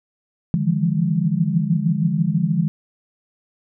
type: tone cluster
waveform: sine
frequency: 148 / 161.7 / 168.4 / 174.3 / 205.3 Hz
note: D3 / E3 / E3 / F3 / G#3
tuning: +14 / -33 / +37 / -3 / -20 cents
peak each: -23 dBFS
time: 0.54-2.68 s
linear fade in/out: 0 ms
effects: none